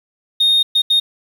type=tone bursts at uneven times; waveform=sine; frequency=3697 Hz; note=A#7; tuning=15 cents flat; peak=-8 dBFS; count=3; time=0.4-0.63 / 0.75-0.82 / 0.9-1 s; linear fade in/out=10 ms; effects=tanh soft clip ceiling -9 dBFS + 7-bit